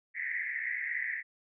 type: band-pass noise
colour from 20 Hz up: pink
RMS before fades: -35 dBFS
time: 0.14-1.23 s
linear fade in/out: 50 ms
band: 1800 to 2100 Hz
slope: 96 dB/octave
effects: none